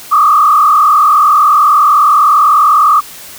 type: tone with frequency modulation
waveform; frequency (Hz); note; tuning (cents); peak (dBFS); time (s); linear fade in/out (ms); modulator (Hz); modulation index
sine; 1200; D6; +37; -4; 0.11-3.01; 20; 40.3; 1.7
effects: white hiss -31 dBFS RMS until 3.38 s